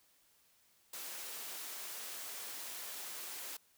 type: high-pass noise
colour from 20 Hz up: white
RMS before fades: -45 dBFS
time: 0.93-3.57 s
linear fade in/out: 5 ms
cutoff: 330 Hz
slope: 12 dB/octave
effects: white hiss -70 dBFS RMS until 3.77 s